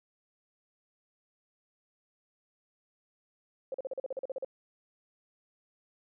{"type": "tone bursts", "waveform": "sine", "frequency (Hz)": 530, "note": "C5", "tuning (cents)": 22, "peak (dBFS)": -32, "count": 12, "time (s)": [3.72, 4.447], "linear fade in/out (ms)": 2, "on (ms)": 23, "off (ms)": 41, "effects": []}